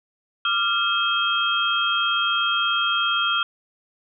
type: tone cluster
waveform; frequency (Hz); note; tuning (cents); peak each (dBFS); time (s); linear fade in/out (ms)
sine; 1185 / 1382 / 2595 / 3219; D6 / F6 / E7 / G7; +15 / -19 / -28 / +45; -28 / -22 / -30 / -23; 0.45-3.43; 2
effects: none